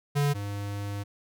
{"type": "tone pair in turn", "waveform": "square", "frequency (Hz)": [143.8, 101.43], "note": ["D3", "G#2"], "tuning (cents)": [-36, -40], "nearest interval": "tritone", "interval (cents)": 604, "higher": "first", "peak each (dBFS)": [-23, -32], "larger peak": "first", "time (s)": [[0.15, 0.34], [0.34, 1.04]], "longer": "second", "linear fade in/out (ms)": 20, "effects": []}